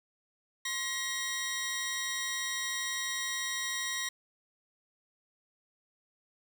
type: tone pair together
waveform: 15% pulse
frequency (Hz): 1058 / 1901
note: C6 / A#6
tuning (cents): +19 / +33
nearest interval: minor seventh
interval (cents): 1014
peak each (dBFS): -34 / -27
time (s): 0.65-4.09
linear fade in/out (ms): 5
effects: none